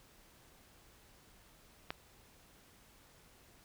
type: click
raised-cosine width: 0.3 ms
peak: -21 dBFS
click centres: 1.905 s
effects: pink hiss -63 dBFS RMS until 3.64 s